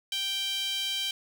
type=tone with high-pass filter; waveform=sawtooth; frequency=784 Hz; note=G5; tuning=in tune; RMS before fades=-31 dBFS; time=0.12-1.11 s; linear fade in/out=2 ms; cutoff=3200 Hz; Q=4.6; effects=none